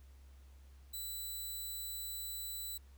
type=tone; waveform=5% pulse; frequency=3980 Hz; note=B7; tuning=13 cents sharp; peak=-33 dBFS; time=0.93-2.78 s; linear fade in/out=10 ms; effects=added 67 Hz sine -55 dBFS peak until 2.97 s + pink hiss -70 dBFS RMS until 2.97 s